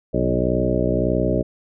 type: harmonic tone with a mistuned harmonic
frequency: 61.74 Hz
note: B1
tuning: in tune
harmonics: 1 / 2 / 3 / 4 / 5 / 6 / 7 / 9 / 10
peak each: -26 / -26 / -26 / -26 / -26 / -26 / -26 / -26 / -26 dBFS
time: 0.13-1.43 s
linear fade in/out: 20 ms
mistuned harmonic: 2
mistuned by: +41 cents
effects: none